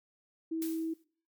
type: tone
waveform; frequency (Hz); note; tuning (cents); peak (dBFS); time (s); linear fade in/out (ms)
sine; 324.3; E4; -28; -31; 0.51-0.94; 10
type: noise with exponential decay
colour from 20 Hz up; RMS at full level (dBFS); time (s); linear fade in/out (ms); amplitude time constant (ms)
blue; -39; 0.62-1.04; 1; 91
effects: noise-tail reverb RT60 0.5 s tail -23 dB re dry + MP3 96 kbps